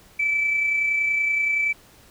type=tone with amplitude modulation; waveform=sine; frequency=2315 Hz; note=D7; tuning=25 cents flat; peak=-17 dBFS; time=0.19-1.73 s; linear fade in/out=10 ms; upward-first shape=sine; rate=30.6 Hz; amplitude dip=35%; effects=tanh soft clip ceiling -13 dBFS + pink hiss -52 dBFS RMS until 2.1 s